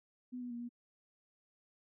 sine tone with pitch steps, 249.7 / 245.2 / 237.4 / 240 Hz, B3 / B3 / A#3 / B3, +19 / -12 / +32 / -49 cents, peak -40 dBFS, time 0.32-0.692 s, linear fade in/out 20 ms, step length 93 ms, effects none

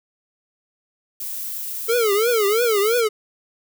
violet noise, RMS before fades -29 dBFS, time 1.2-3.01 s, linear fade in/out 5 ms
square tone with vibrato, 440 Hz, A4, in tune, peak -17 dBFS, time 1.88-3.09 s, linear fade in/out 20 ms, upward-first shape triangle, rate 3 Hz, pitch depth 210 cents each way
effects none

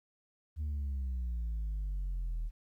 sine exponential sweep, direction down, 77.5 to 38.89 Hz, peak -30 dBFS, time 0.56-2.51 s, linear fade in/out 50 ms, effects tanh soft clip ceiling -32 dBFS + 12-bit

